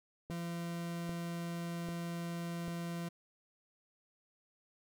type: tone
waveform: 40% pulse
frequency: 170.5 Hz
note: F3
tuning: 41 cents flat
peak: -37 dBFS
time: 0.3-3.09 s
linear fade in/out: 10 ms
type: click train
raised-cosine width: 2 ms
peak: -31 dBFS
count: 4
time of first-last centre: 0.3-2.681 s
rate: 1.26 Hz
effects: none